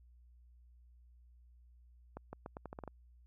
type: accelerating click train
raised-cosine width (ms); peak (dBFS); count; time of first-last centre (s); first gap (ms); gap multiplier
1; -30; 9; 2.17-2.877; 160; 0.82
effects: added 60 Hz sine -59 dBFS peak until 3.26 s